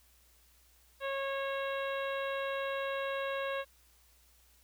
harmonic tone, 547 Hz, C#5, 23 cents flat, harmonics 1 / 2 / 3 / 4 / 5 / 6 / 7, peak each -35 / -40 / -41 / -47 / -45 / -51 / -49 dBFS, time 1-3.65 s, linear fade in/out 50 ms, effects added 60 Hz sine -66 dBFS peak until 4.63 s + white hiss -66 dBFS RMS until 4.63 s

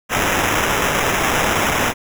violet noise with sample-and-hold, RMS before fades -18 dBFS, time 0.09-1.94 s, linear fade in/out 50 ms, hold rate 4410 Hz, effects none

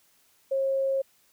sine tone, 540 Hz, C#5, 45 cents flat, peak -23 dBFS, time 0.51-1.02 s, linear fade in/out 10 ms, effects white hiss -64 dBFS RMS until 1.32 s

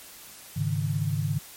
sine chord, Ab suspended fourth, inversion none, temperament just, 103.83 / 138.43 / 155.74 Hz, Ab2 / Db3 / Eb3, 0 / -2 / +2 cents, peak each -29 / -29 / -28 dBFS, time 0.56-1.39 s, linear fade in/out 10 ms, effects white hiss -46 dBFS RMS until 1.56 s + MP3 64 kbps

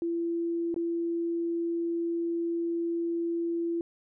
sine tone with dropouts, 337.8 Hz, E4, 42 cents sharp, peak -27 dBFS, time 0.02-3.81 s, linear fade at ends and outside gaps 1 ms, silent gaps 0.743-0.762 s, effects none

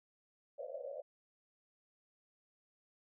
pink band-pass noise, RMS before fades -45 dBFS, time 0.58-1.02 s, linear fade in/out 10 ms, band 510 to 650 Hz, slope 96 dB/octave, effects none

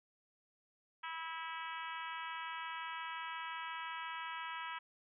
harmonic tone, 325.7 Hz, E4, 21 cents flat, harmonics 3 / 4 / 5 / 6 / 7 / 8 / 9 / 10, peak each -45 / -47 / -49 / -51 / -52 / -53 / -54 / -55 dBFS, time 1.03-4.79 s, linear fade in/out 10 ms, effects none

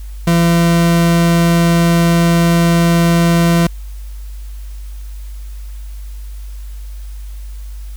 40% pulse tone, 169.4 Hz, E3, 48 cents sharp, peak -8 dBFS, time 0.27-3.67 s, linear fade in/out 5 ms, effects added 50 Hz sine -25 dBFS peak until 7.96 s + white hiss -46 dBFS RMS until 7.96 s

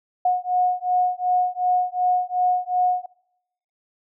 sine beating tone pair, 725 / 727.7 Hz, F#5 / F#5, -35 / -29 cents, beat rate 2.7 Hz, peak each -21 dBFS, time 0.25-3.06 s, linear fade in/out 5 ms, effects noise-tail reverb RT60 0.8 s tail -21 dB re dry

